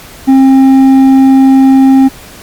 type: tone with hard clipping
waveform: sine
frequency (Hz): 266.9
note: C4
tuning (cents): +35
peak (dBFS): -3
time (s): 0.27-2.09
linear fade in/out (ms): 20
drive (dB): 5
effects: pink hiss -32 dBFS RMS until 2.42 s + Opus 48 kbps